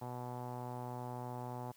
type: tone with low-pass filter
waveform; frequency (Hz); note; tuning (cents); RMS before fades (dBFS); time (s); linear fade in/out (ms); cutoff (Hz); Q
sawtooth; 123.47; B2; 0; -43; 0.01-1.72; 10; 870; 4.4
effects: white hiss -66 dBFS RMS until 1.76 s + high-pass 80 Hz 12 dB/octave